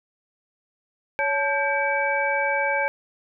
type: tone cluster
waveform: sine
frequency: 560 / 872 / 1586 / 2293 Hz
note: C#5 / A5 / G6 / D7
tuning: +18 / -16 / +20 / -42 cents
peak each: -26 dBFS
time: 1.19-2.88 s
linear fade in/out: 0 ms
effects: none